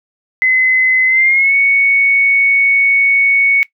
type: tone with pitch glide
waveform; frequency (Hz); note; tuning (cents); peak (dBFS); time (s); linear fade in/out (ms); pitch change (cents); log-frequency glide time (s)
sine; 2038 to 2222; C7 to C#7; -46 to +4; -8; 0.42-3.63; 0; +150; 1.07-1.55
effects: noise-tail reverb RT60 0.1 s tail -19 dB re dry